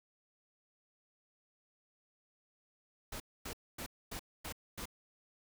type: noise bursts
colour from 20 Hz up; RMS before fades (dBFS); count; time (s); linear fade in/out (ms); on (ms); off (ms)
pink; -43; 6; 3.12-4.856; 5; 81; 250
effects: none